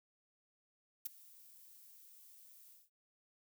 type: noise with ADSR envelope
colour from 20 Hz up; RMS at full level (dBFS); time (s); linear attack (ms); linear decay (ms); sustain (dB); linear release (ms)
violet; -37; 1.05-2.9; 10; 14; -23; 180
effects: none